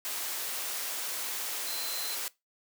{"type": "tone in noise", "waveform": "sine", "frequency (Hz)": 4083, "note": "C8", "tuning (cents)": -43, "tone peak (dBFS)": -38, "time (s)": [1.67, 2.15], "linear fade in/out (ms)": 0, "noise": "white", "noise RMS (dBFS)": -35, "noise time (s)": [0.05, 2.28], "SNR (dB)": -6, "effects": ["noise-tail reverb RT60 0.2 s tail -20 dB re dry", "high-pass 400 Hz 12 dB/octave"]}